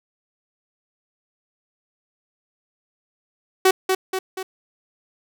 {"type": "tone with echo", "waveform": "sawtooth", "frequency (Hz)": 377, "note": "F#4", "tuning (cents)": 32, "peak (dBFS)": -8, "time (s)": [3.65, 3.71], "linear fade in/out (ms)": 5, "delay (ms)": 240, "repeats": 3, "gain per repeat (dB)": -5, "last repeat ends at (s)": 4.43, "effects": []}